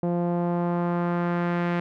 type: tone with low-pass filter sweep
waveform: sawtooth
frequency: 173.7 Hz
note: F3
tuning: 9 cents flat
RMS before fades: -25 dBFS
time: 0.03-1.8 s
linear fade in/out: 2 ms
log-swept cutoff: 620 to 2100 Hz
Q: 1.4
effects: none